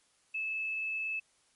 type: tone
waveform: sine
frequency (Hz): 2612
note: E7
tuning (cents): -17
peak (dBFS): -32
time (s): 0.34-1.2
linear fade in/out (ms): 10
effects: white hiss -69 dBFS RMS until 1.55 s + MP3 48 kbps